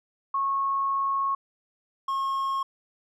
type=tone pair in turn; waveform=sine / triangle; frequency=1096 / 1083.4 Hz; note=C#6 / C#6; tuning=-20 / -40 cents; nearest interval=unison; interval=20 cents; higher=first; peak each=-23 dBFS; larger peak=neither; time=0.34-1.35 / 2.08-2.63 s; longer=first; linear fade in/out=5 ms; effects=none